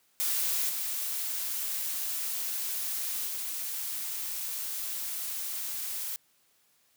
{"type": "noise with level steps", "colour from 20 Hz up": "blue", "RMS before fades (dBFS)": [-29, -33, -35], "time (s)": [0.2, 6.16], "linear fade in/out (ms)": 0, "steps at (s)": [0.69, 3.27], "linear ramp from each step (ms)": 5, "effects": ["white hiss -68 dBFS RMS until 6.96 s", "high-pass 80 Hz 12 dB/octave"]}